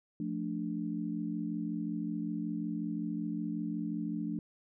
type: chord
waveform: sine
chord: D minor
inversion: first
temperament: equal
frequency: 174.61 / 220 / 293.7 Hz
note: F3 / A3 / D4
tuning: 0 / 0 / 0 cents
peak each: -38 / -37 / -37 dBFS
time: 0.2-4.39 s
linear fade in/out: 2 ms
effects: none

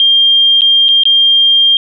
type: tone with dropouts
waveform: sine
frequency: 3200 Hz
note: G7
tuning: 35 cents sharp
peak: -5 dBFS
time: 0-1.77 s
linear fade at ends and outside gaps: 1 ms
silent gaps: 0.609-0.618 / 0.884-0.888 / 1.035-1.054 s
effects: none

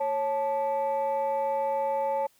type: tone pair together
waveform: sine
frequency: 550 / 873.1 Hz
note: C#5 / A5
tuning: -14 / -14 cents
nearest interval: minor sixth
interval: 800 cents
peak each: -26 dBFS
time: 0-2.27 s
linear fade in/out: 10 ms
effects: tanh soft clip ceiling -21 dBFS + white hiss -64 dBFS RMS until 2.39 s

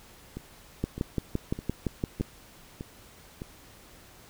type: two click trains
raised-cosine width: 3 ms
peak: -14 / -23 dBFS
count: 9 / 6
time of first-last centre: 0.84-2.21 / 0.37-3.419 s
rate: 5.84 / 1.64 Hz
effects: pink hiss -53 dBFS RMS until 4.29 s

